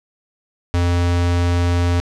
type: tone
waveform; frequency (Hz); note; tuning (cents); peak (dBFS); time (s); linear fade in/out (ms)
square; 87.31; F2; 0; -15; 0.74-2; 0
effects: low-pass 7000 Hz 12 dB/octave